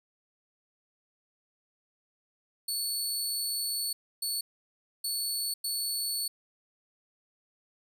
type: tone bursts at uneven times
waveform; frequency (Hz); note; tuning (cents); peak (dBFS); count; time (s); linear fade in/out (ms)
20% pulse; 4435; C#8; 0; -24; 4; 2.68-3.93 / 4.22-4.41 / 5.04-5.54 / 5.64-6.28; 5
effects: none